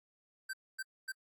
square tone bursts, 1556 Hz, G6, 13 cents flat, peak -38 dBFS, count 3, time 0.49-1.122 s, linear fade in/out 10 ms, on 44 ms, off 250 ms, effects AAC 64 kbps

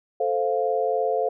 sine chord, F major, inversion first, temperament equal, 440 / 523.3 / 698.5 Hz, A4 / C5 / F5, 0 / 0 / 0 cents, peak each -25 dBFS, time 0.2-1.29 s, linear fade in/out 5 ms, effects none

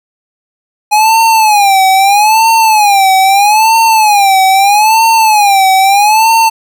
square tone with vibrato, 830.6 Hz, G#5, in tune, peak -5 dBFS, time 0.91-6.5 s, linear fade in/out 20 ms, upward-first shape sine, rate 0.78 Hz, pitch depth 150 cents each way, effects none

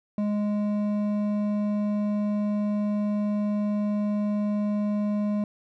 sine tone with hard clipping, 207.7 Hz, G#3, in tune, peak -25 dBFS, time 0.18-5.44 s, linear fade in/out 2 ms, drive 8 dB, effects none

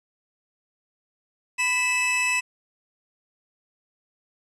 45% pulse tone cluster, 999 / 1982 / 2609 Hz, B5 / B6 / E7, +20 / +6 / -18 cents, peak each -31 / -29 / -22 dBFS, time 1.58-2.41 s, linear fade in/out 20 ms, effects resampled to 22050 Hz + 9-bit

